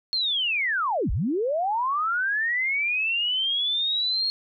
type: linear two-way sweep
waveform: sine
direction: down then up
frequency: 4299 to 32.7 to 4299 Hz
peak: -22 dBFS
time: 0.13-4.3 s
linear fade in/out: 0 ms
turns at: 1.11 s
effects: none